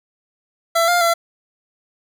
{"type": "tone with pitch steps", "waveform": "25% pulse", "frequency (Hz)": [670, 702, 677], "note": ["E5", "F5", "E5"], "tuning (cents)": [28, 9, 46], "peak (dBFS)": -10, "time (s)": [0.75, 1.14], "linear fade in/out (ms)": 10, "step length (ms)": 130, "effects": []}